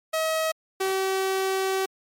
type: tone pair in turn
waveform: sawtooth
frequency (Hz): 638 / 382.6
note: D#5 / G4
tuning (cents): +43 / -42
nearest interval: major sixth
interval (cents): 885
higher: first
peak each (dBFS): -19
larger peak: neither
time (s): 0.13-0.52 / 0.8-1.86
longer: second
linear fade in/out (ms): 10
effects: MP3 64 kbps